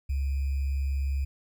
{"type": "tone with sample-and-hold", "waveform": "sine", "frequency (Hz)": 68.6, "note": "C#2", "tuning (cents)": -17, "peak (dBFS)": -25, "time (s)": [0.09, 1.25], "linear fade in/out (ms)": 10, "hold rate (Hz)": 2450, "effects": []}